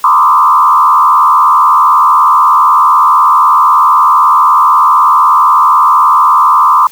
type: tone with frequency modulation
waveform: sine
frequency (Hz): 1108.7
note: C#6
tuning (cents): 0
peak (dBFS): -3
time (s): 0.04-6.87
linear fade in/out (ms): 2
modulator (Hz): 76.1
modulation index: 1.8
effects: white hiss -36 dBFS RMS until 6.91 s + high-pass 60 Hz 12 dB/octave

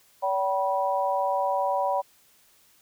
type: tone cluster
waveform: sine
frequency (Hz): 570 / 767 / 975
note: C#5 / G5 / B5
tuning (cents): +48 / -38 / -23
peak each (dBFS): -27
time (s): 0.22-2.02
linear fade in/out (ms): 20
effects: white hiss -60 dBFS RMS until 2.81 s

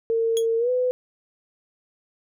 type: tone with pitch glide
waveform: sine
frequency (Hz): 455.2 to 502.2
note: A#4 to B4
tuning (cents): -41 to +29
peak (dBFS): -19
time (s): 0.1-0.91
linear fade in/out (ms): 0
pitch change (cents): +170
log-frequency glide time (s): 0.58-0.7
type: tone with exponential decay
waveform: 20% pulse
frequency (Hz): 3323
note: G#7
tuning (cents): 0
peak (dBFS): -19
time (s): 0.37-0.46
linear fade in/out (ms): 0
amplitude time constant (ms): 19
effects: none

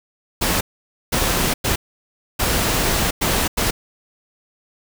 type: noise bursts at uneven times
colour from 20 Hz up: pink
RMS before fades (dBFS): -19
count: 6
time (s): 0.41-0.61 / 1.12-1.54 / 1.64-1.76 / 2.39-3.11 / 3.21-3.48 / 3.57-3.71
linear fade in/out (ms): 10
effects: none

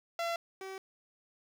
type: tone pair in turn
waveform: sawtooth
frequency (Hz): 678 / 383.1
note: E5 / G4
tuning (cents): +49 / -40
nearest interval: minor seventh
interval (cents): 989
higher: first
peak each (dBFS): -28 / -37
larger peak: first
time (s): 0.19-0.36 / 0.61-0.78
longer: neither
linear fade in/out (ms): 2
effects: low-pass 6000 Hz 12 dB/octave + 9-bit

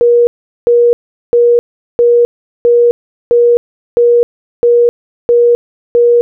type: tone bursts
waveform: sine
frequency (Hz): 476.7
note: A#4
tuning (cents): +39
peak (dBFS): -4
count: 10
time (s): 0.01-6.21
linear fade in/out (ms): 0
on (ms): 260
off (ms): 400
effects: none

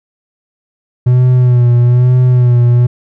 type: tone with vibrato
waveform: triangle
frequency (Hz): 123.47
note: B2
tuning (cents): 0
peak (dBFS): -3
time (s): 1.06-2.87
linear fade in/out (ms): 10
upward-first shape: sine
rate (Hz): 1.1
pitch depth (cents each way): 42
effects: none

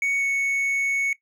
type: tone with pitch glide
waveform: triangle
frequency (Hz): 2229 to 2215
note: C#7 to C#7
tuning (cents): +9 to -2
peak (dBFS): -19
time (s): 0.02-1.13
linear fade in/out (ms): 2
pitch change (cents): -11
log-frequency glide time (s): 0.18-0.23
effects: noise-tail reverb RT60 0.1 s tail -18 dB re dry

